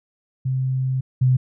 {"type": "tone pair in turn", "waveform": "sine", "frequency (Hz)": [130.7, 128.38], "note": ["C3", "C3"], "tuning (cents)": [-1, -32], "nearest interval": "unison", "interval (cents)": 31, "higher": "first", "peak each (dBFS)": [-19, -13], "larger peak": "second", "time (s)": [[0.45, 1.01], [1.21, 1.37]], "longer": "first", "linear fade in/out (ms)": 10, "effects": []}